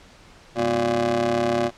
25% pulse ring-modulated tone, 113.7 Hz, A#2, 43 cents flat, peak -13 dBFS, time 0.55-1.71 s, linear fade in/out 50 ms, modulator 472 Hz, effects pink hiss -49 dBFS RMS until 1.77 s + low-pass 6000 Hz 12 dB/octave

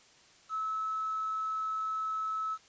sine tone with quantisation, 1299 Hz, E6, 26 cents flat, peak -31 dBFS, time 0.49-2.58 s, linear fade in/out 50 ms, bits 9, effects white hiss -60 dBFS RMS until 2.68 s + resampled to 16000 Hz

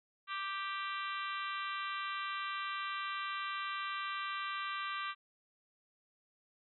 harmonic tone, 392 Hz, G4, in tune, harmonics 3 / 4 / 5 / 6 / 7 / 8 / 9 / 10, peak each -39 / -44 / -47 / -48 / -48 / -49 / -52 / -51 dBFS, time 0.27-5.15 s, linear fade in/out 50 ms, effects none

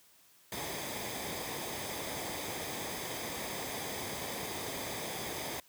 pink noise with comb filter, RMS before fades -39 dBFS, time 0.52-5.6 s, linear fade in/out 2 ms, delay 0.71 ms, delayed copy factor -0.55, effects white hiss -63 dBFS RMS until 5.68 s + high-pass 80 Hz 12 dB/octave

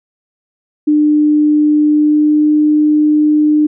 sine tone with pitch glide, 300 to 301.9 Hz, D4 to D4, +37 to +48 cents, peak -7 dBFS, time 0.87-3.67 s, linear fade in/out 10 ms, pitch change +11 cents, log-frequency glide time 1.91-2.5 s, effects none

